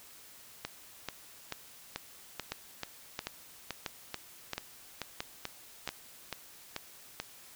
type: two click trains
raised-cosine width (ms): 0.2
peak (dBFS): -17 / -18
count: 6 / 16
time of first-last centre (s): 2.52-5.876 / 0.65-7.2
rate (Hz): 1.49 / 2.29
effects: white hiss -54 dBFS RMS until 7.55 s